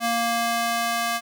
square tone with high-pass filter sweep, 233.1 Hz, A#3, in tune, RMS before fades -24 dBFS, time 0-1.21 s, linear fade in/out 50 ms, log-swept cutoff 520 to 890 Hz, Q 0.93, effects none

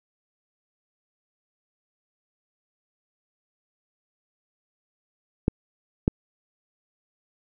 clicks, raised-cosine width 3 ms, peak -6 dBFS, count 2, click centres 5.481 / 6.079 s, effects none

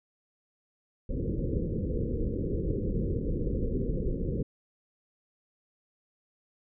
pink low-pass noise, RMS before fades -30 dBFS, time 1.09-4.43 s, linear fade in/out 10 ms, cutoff 520 Hz, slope 96 dB/octave, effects none

